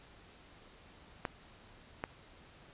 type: clicks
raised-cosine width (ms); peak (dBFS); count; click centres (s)
0.5; -19 / -20; 2; 1.252 / 2.039
effects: pink hiss -58 dBFS RMS until 2.73 s + resampled to 8000 Hz